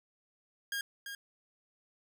sawtooth tone with echo, 1622 Hz, G#6, 41 cents flat, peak -30 dBFS, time 0.72-0.81 s, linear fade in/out 2 ms, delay 340 ms, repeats 1, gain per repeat -7 dB, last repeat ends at 1.15 s, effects none

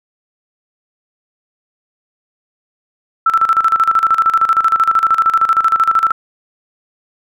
sine tone with tremolo, 1329 Hz, E6, 14 cents sharp, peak -7 dBFS, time 3.26-6.12 s, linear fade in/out 5 ms, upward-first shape square, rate 13 Hz, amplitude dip 75%, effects none

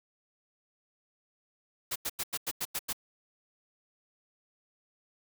white noise bursts, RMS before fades -33 dBFS, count 8, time 1.91-2.931 s, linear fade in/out 10 ms, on 48 ms, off 91 ms, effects none

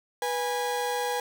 35% pulse tone pair together, 489.5 / 823.2 Hz, B4 / G#5, -15 / -16 cents, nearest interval major sixth, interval 899 cents, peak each -28 dBFS, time 0.22-1.2 s, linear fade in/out 2 ms, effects none

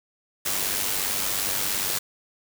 white noise with amplitude modulation, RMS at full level -24 dBFS, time 0.45-1.99 s, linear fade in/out 10 ms, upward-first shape sine, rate 97.3 Hz, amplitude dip 50%, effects none

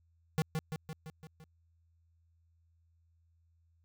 square tone with echo, 157.9 Hz, D#3, 26 cents sharp, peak -28 dBFS, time 0.38-0.42 s, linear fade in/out 0 ms, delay 170 ms, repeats 6, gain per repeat -4 dB, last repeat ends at 1.44 s, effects added 83 Hz sine -67 dBFS peak until 3.84 s

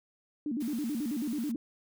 sine tone with vibrato, 261.8 Hz, C4, 1 cent sharp, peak -30 dBFS, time 0.46-1.56 s, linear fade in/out 2 ms, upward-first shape square, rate 9.2 Hz, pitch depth 220 cents each way
white noise, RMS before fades -49 dBFS, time 0.6-1.52 s, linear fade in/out 10 ms
effects none

